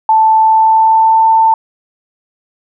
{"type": "tone with pitch glide", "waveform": "sine", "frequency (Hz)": [880, 892.3], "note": ["A5", "A5"], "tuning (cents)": [0, 24], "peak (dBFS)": -5, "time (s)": [0.09, 1.54], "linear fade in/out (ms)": 2, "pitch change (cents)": 24, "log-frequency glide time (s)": [0.39, 1.26], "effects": []}